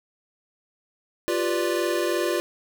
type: chord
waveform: square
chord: G dominant seventh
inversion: third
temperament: equal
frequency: 349.2 / 392 / 493.9 / 587.3 Hz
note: F4 / G4 / B4 / D5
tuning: 0 / 0 / 0 / 0 cents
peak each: -26 / -31 / -31 / -29 dBFS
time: 1.28-2.4 s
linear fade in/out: 0 ms
effects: none